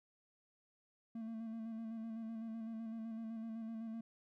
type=tone with vibrato; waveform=triangle; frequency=224.9 Hz; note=A3; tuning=38 cents sharp; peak=-40 dBFS; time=1.15-4.01 s; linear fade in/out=5 ms; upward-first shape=square; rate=7.9 Hz; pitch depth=26 cents each way; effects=none